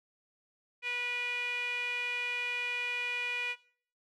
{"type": "tone with band-pass filter", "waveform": "sawtooth", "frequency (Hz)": 488.1, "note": "B4", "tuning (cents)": -20, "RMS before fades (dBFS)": -34, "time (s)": [0.82, 3.56], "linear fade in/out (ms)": 50, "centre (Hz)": 2400, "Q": 8.3, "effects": ["noise-tail reverb RT60 0.5 s tail -18 dB re dry"]}